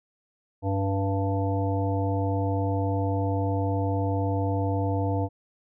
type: harmonic tone with a mistuned harmonic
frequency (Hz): 97.9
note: G2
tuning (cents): -2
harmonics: 1 / 3 / 5 / 7 / 9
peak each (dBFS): -25 / -30 / -32 / -33 / -35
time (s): 0.62-5.29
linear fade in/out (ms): 50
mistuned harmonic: 3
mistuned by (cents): -22
effects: none